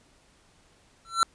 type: tone with exponential growth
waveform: square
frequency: 1350 Hz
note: E6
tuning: 41 cents sharp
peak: -16 dBFS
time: 1.05-1.23 s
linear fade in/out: 0 ms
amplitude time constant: 39 ms
effects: pink hiss -61 dBFS RMS until 1.34 s + resampled to 22050 Hz